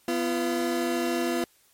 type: tone pair together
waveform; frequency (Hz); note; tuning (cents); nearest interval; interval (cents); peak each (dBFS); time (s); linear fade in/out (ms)
30% pulse; 249 / 342.5; B3 / F4; +14 / -34; tritone; 552; -26 / -24; 0.08-1.44; 2
effects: white hiss -62 dBFS RMS until 1.73 s + MP3 64 kbps